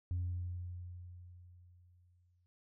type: tone with exponential decay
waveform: sine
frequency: 88.8 Hz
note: F2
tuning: 29 cents sharp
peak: -31 dBFS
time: 0.11-2.46 s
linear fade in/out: 0 ms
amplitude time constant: 510 ms
effects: tanh soft clip ceiling -31 dBFS